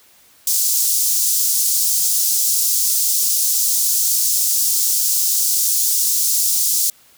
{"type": "high-pass noise", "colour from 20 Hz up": "pink", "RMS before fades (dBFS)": -17, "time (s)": [0.47, 6.9], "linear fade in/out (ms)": 2, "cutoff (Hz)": 5600, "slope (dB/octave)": 24, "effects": ["white hiss -51 dBFS RMS until 7.17 s"]}